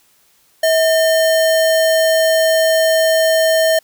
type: tone with sample-and-hold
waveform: sine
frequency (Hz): 644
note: E5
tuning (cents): -41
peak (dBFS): -10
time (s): 0.63-3.79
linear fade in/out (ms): 5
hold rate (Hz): 2450
effects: white hiss -55 dBFS RMS until 3.83 s